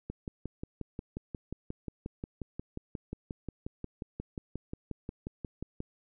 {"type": "click train", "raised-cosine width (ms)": 3, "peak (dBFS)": -24, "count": 33, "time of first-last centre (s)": [0.1, 5.804], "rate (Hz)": 5.61, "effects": []}